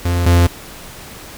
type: tone pair in turn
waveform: 45% pulse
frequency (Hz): 87.31 / 86.76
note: F2 / F2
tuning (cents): 0 / -11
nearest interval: unison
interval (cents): 11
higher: first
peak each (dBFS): -14 / -8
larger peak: second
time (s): 0.05-0.26 / 0.26-0.47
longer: neither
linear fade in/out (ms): 5
effects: pink hiss -35 dBFS RMS until 1.37 s